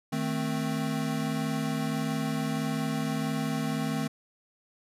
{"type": "chord", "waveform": "square", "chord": "A diminished", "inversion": "second", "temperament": "equal", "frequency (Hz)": [155.56, 220, 261.6], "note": ["Eb3", "A3", "C4"], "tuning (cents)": [0, 0, 0], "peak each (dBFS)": -33, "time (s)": [0.12, 4.08], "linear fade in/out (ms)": 10, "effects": ["resampled to 32000 Hz"]}